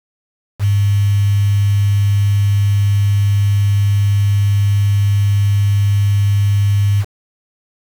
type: tone with quantisation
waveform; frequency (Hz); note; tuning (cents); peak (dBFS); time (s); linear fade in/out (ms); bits
sine; 101.2; G#2; -44; -10; 0.59-7.05; 50; 5
effects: none

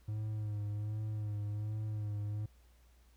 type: tone with vibrato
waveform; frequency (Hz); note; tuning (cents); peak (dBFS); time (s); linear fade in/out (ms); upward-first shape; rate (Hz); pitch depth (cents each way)
triangle; 105.7; G#2; +31; -33; 0.08-2.46; 5; sine; 1.3; 37
effects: added 60 Hz sine -61 dBFS peak until 3.16 s + pink hiss -71 dBFS RMS until 3.16 s

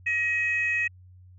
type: tone pair together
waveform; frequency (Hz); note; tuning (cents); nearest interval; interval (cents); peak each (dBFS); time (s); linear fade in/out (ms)
sine; 1896.3 / 2540; A#6 / D#7; +29 / +35; perfect fourth; 506; -25; 0.06-0.88; 10
effects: tanh soft clip ceiling -16 dBFS + added 91 Hz sine -48 dBFS peak until 1.38 s

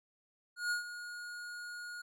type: tone with ADSR envelope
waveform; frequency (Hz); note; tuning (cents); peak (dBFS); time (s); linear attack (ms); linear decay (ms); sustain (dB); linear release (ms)
square; 1440; F#6; -47; -31; 0.56-2.02; 150; 120; -12; 10
effects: low-pass 11000 Hz 12 dB/octave

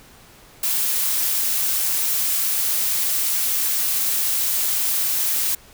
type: noise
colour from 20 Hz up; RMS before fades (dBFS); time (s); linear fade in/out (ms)
blue; -21; 0.63-5.55; 5
effects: pink hiss -48 dBFS RMS until 5.73 s

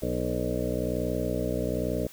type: harmonic tone with a mistuned harmonic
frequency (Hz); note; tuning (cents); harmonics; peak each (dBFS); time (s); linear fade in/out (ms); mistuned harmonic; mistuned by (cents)
61.1; B1; -18; 1 / 2 / 3 / 4 / 5 / 7 / 8 / 9 / 10; -35 / -35 / -35 / -35 / -35 / -35 / -35 / -35 / -35; 0.02-2.07; 5; 5; +30
effects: white hiss -50 dBFS RMS until 2.12 s

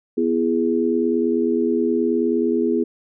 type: chord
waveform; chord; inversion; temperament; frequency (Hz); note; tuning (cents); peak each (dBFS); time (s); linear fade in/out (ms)
sine; E major; second; equal with one note detuned; 246.9 / 336.2 / 415.3; B3 / E4 / G#4; 0 / +34 / 0; -21; 0.17-2.84; 10
effects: none

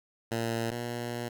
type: tone pair in turn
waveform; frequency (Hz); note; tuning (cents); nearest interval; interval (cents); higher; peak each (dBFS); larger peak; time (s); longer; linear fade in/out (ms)
10% pulse; 115.2 / 119.47; A#2 / A#2; -20 / +43; minor second; 63; second; -21 / -25; first; 0.31-0.71 / 0.71-1.29; second; 10
effects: none

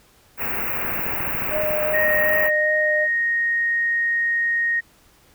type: band-stop noise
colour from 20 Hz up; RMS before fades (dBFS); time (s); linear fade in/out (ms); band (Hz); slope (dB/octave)
white; -25; 0.37-2.51; 50; 2700 to 15000; 96
type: click train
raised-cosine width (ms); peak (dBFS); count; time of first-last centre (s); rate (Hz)
3; -22; 13; 0.85-1.707; 14
type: tone with vibrato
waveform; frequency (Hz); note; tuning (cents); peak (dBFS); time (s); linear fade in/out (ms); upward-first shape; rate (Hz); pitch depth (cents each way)
sine; 611; D#5; -32; -21; 1.5-3.08; 50; sine; 2.6; 9
type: tone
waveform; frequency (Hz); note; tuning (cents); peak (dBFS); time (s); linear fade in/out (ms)
sine; 1864.7; A#6; 0; -18; 1.93-4.81; 20
effects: pink hiss -55 dBFS RMS until 5.34 s

